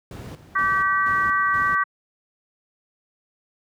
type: noise with tremolo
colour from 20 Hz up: brown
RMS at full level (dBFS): -31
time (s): 0.11-1.75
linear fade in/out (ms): 2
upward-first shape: square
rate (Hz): 2.1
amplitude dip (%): 70
type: harmonic tone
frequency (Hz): 385.3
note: G4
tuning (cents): -30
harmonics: 3 / 4 / 5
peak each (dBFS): -20 / -23 / -25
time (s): 0.55-1.84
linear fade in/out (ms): 10
effects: high-pass 100 Hz 12 dB/octave